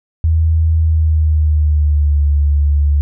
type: tone with pitch glide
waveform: sine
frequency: 80.4 to 72.46 Hz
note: E2 to D2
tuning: -43 to -23 cents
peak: -9 dBFS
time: 0.24-3.01 s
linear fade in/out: 0 ms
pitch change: -180 cents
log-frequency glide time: 0.79-2.23 s
effects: none